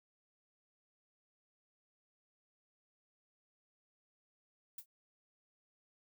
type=noise with exponential decay; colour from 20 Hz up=violet; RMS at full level=-40 dBFS; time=4.78-4.86 s; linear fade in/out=5 ms; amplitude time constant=17 ms; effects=none